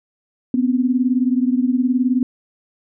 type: beating tone pair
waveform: sine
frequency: 246.9 / 265.9 Hz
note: B3 / C4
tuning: 0 / +28 cents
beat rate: 19 Hz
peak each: -16 / -19 dBFS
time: 0.54-2.23 s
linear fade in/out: 2 ms
effects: none